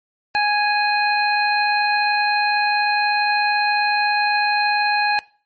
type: harmonic tone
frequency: 830.6 Hz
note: G#5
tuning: in tune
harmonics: 1 / 2 / 3 / 5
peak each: -18 / -21 / -23 / -25 dBFS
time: 0.35-5.19 s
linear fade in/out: 0 ms
effects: noise-tail reverb RT60 0.4 s tail -21 dB re dry + MP3 32 kbps